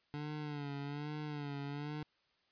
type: tone with vibrato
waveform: 25% pulse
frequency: 146.1 Hz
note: D3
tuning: 9 cents flat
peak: -36 dBFS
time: 0.14-2.03 s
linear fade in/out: 0 ms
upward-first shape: sine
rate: 1.2 Hz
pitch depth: 61 cents each way
effects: white hiss -75 dBFS RMS until 2.51 s + resampled to 11025 Hz